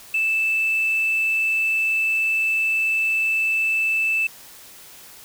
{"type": "tone", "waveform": "triangle", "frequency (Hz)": 2637, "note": "E7", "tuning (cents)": 0, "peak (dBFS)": -15, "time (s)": [0.14, 4.27], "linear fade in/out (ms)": 5, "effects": ["tanh soft clip ceiling -15 dBFS", "white hiss -44 dBFS RMS until 5.24 s"]}